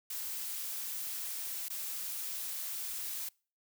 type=noise with dropouts; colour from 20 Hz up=blue; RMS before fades=-39 dBFS; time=0.1-3.29 s; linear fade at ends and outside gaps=5 ms; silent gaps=1.685-1.701 s; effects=noise-tail reverb RT60 0.4 s tail -26 dB re dry